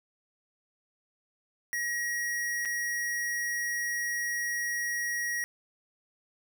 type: tone with dropouts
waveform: square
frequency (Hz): 1900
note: A#6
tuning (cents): +33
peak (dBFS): -30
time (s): 1.73-5.44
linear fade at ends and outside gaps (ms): 0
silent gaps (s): 2.651-2.656
effects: none